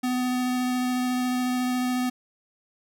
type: tone with vibrato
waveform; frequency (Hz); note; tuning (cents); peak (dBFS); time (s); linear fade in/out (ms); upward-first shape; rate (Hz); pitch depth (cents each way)
square; 250.8; B3; +27; -24; 0.03-2.1; 10; sine; 14; 9
effects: none